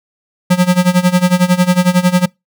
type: tone with tremolo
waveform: square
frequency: 180 Hz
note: F#3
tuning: 47 cents flat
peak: -6 dBFS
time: 0.5-2.26 s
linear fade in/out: 10 ms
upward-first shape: sine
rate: 11 Hz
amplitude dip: 85%
effects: noise-tail reverb RT60 0.2 s tail -26 dB re dry